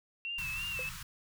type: tone with vibrato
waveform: sine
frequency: 2700 Hz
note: E7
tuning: 41 cents sharp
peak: -35 dBFS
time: 0.25-0.89 s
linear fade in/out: 0 ms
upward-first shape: sine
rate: 3 Hz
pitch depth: 66 cents each way
type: band-stop noise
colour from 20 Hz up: pink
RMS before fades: -44 dBFS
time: 0.38-1.03 s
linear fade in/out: 5 ms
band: 180 to 950 Hz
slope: 96 dB/octave
type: tone with exponential decay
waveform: triangle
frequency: 506 Hz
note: B4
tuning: 42 cents sharp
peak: -35 dBFS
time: 0.79-0.89 s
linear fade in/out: 2 ms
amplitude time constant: 21 ms
effects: none